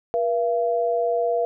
sine tone pair together, 480.1 / 679 Hz, B4 / F5, -49 / -49 cents, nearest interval tritone, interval 600 cents, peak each -22 dBFS, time 0.14-1.45 s, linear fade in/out 0 ms, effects none

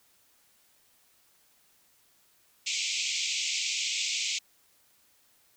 pink band-pass noise, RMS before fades -31 dBFS, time 2.66-4.39 s, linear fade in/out 10 ms, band 2200 to 7700 Hz, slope 96 dB/octave, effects white hiss -65 dBFS RMS until 5.56 s

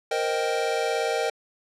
square chord, C minor seventh, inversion third, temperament equal, 466.2 / 523.3 / 622.3 / 784 Hz, Bb4 / C5 / Eb5 / G5, 0 / 0 / 0 / 0 cents, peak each -28 / -32 / -30 / -30 dBFS, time 0.11-1.3 s, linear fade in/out 5 ms, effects low-pass 8000 Hz 12 dB/octave

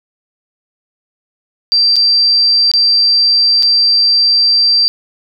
sine tone with dropouts, 4699 Hz, D8, in tune, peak -7 dBFS, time 1.72-4.88 s, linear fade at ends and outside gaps 0 ms, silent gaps 1.958-1.965 / 2.715-2.737 / 3.625-3.631 s, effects none

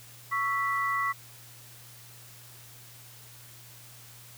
sine tone cluster, 1115 / 1328 / 1968 Hz, C#6 / E6 / B6, +10 / +12 / -7 cents, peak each -28 / -36 / -30 dBFS, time 0.31-1.13 s, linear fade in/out 20 ms, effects added 119 Hz sine -53 dBFS peak until 4.37 s + white hiss -51 dBFS RMS until 4.37 s

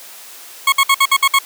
20% pulse tone bursts, 1096 Hz, C#6, 20 cents flat, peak -4 dBFS, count 7, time 0.67-1.389 s, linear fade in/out 5 ms, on 53 ms, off 58 ms, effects white hiss -37 dBFS RMS until 1.45 s + high-pass 400 Hz 12 dB/octave

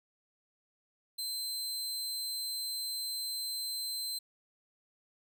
sawtooth tone, 4100 Hz, C8, 36 cents flat, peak -32 dBFS, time 1.18-4.19 s, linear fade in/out 10 ms, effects none

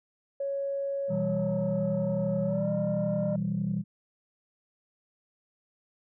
sine tone with pitch glide, 555 to 601.7 Hz, C#5 to D5, +2 to +42 cents, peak -28 dBFS, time 0.4-3.36 s, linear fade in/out 5 ms, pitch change +140 cents, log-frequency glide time 2.43-2.7 s
sine chord, E minor, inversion second, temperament equal, 123.47 / 164.81 / 196 Hz, B2 / E3 / G3, 0 / 0 / 0 cents, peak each -34 / -30 / -29 dBFS, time 1.08-3.84 s, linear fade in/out 50 ms
effects tanh soft clip ceiling -20 dBFS

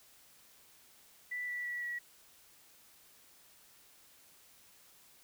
sine tone with pitch steps, 1975 / 1959.1 / 1943.3 / 1927.7 Hz, B6 / B6 / B6 / B6, 0 / -14 / -28 / -42 cents, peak -36 dBFS, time 1.31-1.99 s, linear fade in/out 10 ms, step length 170 ms, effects white hiss -62 dBFS RMS until 5.23 s

